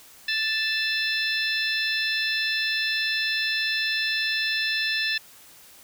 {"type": "harmonic tone with a mistuned harmonic", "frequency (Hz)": 880, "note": "A5", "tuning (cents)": 0, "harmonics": [2, 3, 4, 5, 6], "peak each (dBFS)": [-27, -29, -30, -31, -32], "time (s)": [0.28, 5.18], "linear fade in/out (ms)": 5, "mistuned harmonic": 5, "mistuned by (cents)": -130, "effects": ["white hiss -50 dBFS RMS until 5.83 s"]}